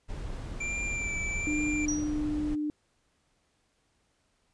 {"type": "noise", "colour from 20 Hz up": "brown", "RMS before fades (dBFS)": -37, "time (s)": [0.08, 2.56], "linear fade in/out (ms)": 20}
{"type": "tone with vibrato", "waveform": "square", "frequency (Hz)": 2349, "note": "D7", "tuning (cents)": 0, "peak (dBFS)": -32, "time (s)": [0.6, 1.86], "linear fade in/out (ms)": 10, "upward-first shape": "sine", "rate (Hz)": 1.2, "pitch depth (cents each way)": 24}
{"type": "tone", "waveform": "sine", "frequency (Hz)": 300, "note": "D4", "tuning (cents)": 37, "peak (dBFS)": -28, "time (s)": [1.47, 2.7], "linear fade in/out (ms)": 0}
{"type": "tone with exponential decay", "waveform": "sine", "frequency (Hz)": 5780, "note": "F#8", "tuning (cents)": -41, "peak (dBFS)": -27, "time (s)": [1.88, 2.2], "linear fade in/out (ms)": 5, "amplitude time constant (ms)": 69}
{"effects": ["pink hiss -72 dBFS RMS until 4.53 s", "resampled to 22050 Hz"]}